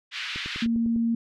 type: band-pass noise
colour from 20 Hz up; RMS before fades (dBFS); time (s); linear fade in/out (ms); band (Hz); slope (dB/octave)
white; -33; 0.11-0.67; 50; 1500 to 3700; 24
type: click train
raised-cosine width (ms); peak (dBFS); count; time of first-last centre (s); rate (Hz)
3; -25; 7; 0.36-0.962; 9.97
type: tone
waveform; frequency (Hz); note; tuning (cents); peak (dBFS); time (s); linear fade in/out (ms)
sine; 230.9; A#3; -16; -21; 0.62-1.15; 5
effects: none